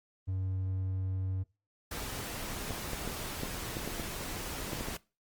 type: tone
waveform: triangle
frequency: 94.3 Hz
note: F#2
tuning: 33 cents sharp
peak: -29 dBFS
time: 0.27-1.44 s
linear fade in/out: 20 ms
type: noise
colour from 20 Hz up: pink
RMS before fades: -39 dBFS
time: 1.91-4.97 s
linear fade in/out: 5 ms
type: clicks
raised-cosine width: 2 ms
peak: -23 dBFS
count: 10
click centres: 2.707 / 2.933 / 3.076 / 3.434 / 3.769 / 3.876 / 3.998 / 4.733 / 4.809 / 4.885 s
effects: noise-tail reverb RT60 0.3 s tail -22 dB re dry + Opus 24 kbps